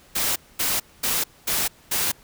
white noise bursts, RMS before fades -23 dBFS, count 5, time 0.15-2.12 s, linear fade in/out 10 ms, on 210 ms, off 230 ms, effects pink hiss -53 dBFS RMS until 2.23 s

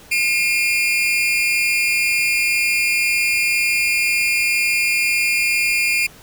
40% pulse tone with amplitude modulation, 2409 Hz, D7, 43 cents sharp, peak -11 dBFS, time 0.11-6.07 s, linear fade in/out 10 ms, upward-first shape sine, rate 258 Hz, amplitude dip 90%, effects pink hiss -44 dBFS RMS until 6.22 s

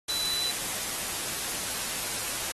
sine tone in noise, 3983 Hz, B7, 14 cents sharp, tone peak -28 dBFS, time 0.09-0.51 s, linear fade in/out 5 ms, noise white, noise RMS -32 dBFS, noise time 0.08-2.52 s, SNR +1 dB, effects AAC 32 kbps

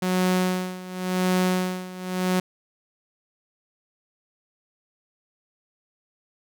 sawtooth tone with tremolo, 183.6 Hz, F#3, 13 cents flat, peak -15 dBFS, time 0.02-2.4 s, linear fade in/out 5 ms, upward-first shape sine, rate 0.92 Hz, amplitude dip 85%, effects none

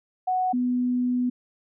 sine tone pair in turn, 740 / 248 Hz, F#5 / B3, 0 / +7 cents, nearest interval octave + perfect fifth, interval 1893 cents, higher first, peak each -21 dBFS, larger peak neither, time 0.27-0.53 / 0.53-1.3 s, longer second, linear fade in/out 10 ms, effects none

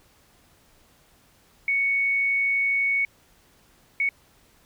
sine tone bursts at uneven times, 2222 Hz, C#7, 4 cents sharp, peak -20 dBFS, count 2, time 1.68-3.05 / 4-4.09 s, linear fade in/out 2 ms, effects pink hiss -59 dBFS RMS until 4.65 s

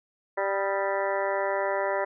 harmonic tone with a mistuned harmonic, 196.4 Hz, G3, 4 cents sharp, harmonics 2 / 3 / 4 / 5 / 6 / 7 / 8 / 9 / 10, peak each -32 / -28 / -34 / -32 / -42 / -38 / -43 / -36 / -37 dBFS, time 0.37-2.05 s, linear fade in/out 10 ms, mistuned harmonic 6, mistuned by +100 cents, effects none

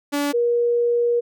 sawtooth / sine tone pair in turn, 287.6 / 476.2 Hz, D4 / A#4, -36 / +37 cents, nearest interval major sixth, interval 873 cents, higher second, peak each -16 dBFS, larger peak neither, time 0.12-0.33 / 0.33-1.21 s, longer second, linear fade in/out 20 ms, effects none

